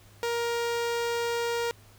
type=tone with notch filter; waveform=sawtooth; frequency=470 Hz; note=A#4; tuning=14 cents sharp; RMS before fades=-29 dBFS; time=0.23-1.71 s; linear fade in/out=0 ms; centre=11000 Hz; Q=1.5; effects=added 103 Hz sine -54 dBFS peak until 1.98 s + pink hiss -57 dBFS RMS until 1.98 s